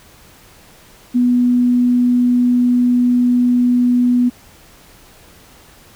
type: tone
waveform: sine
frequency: 245.6 Hz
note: B3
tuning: 9 cents flat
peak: -10 dBFS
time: 1.14-4.3 s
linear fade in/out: 20 ms
effects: pink hiss -45 dBFS RMS until 5.95 s